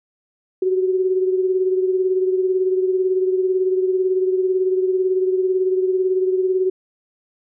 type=beating tone pair; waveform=sine; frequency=372.3 / 390.3 Hz; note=F#4 / G4; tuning=+11 / -8 cents; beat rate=18 Hz; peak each=-16 / -25 dBFS; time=0.62-6.7 s; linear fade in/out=5 ms; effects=none